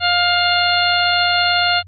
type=harmonic tone; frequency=705 Hz; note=F5; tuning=16 cents sharp; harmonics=1 / 2 / 3 / 4 / 5 / 6; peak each=-18 / -18 / -23 / -20 / -23 / -20 dBFS; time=0-1.83 s; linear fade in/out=50 ms; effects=added 91 Hz sine -38 dBFS peak until 1.87 s + MP3 32 kbps